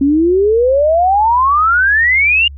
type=exponential sweep; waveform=sine; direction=up; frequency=269.5 to 2865 Hz; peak=-8 dBFS; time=0.01-2.48 s; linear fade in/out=5 ms; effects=added 70 Hz sine -28 dBFS peak until 2.57 s